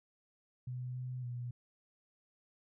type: tone with pitch steps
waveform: sine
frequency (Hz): 125.4 / 126.6 / 122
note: B2 / B2 / B2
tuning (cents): +27 / +43 / -21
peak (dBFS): -38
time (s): 0.67-1.51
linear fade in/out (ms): 5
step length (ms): 280
effects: none